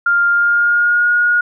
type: tone with pitch glide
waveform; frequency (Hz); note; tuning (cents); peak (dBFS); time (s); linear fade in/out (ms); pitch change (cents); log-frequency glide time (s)
sine; 1400 to 1440.2; F6 to F#6; +4 to -47; -10; 0.06-1.41; 5; +49; 0.29-1.11
effects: none